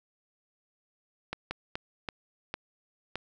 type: slowing click train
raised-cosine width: 0.3 ms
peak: -17 dBFS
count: 6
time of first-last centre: 1.33-3.156 s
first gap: 180 ms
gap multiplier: 1.36
effects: none